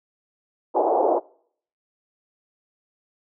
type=band-pass noise; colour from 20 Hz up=white; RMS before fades=-20 dBFS; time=0.74-1.2 s; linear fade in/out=20 ms; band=340 to 840 Hz; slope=48 dB/octave; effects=noise-tail reverb RT60 0.6 s tail -24 dB re dry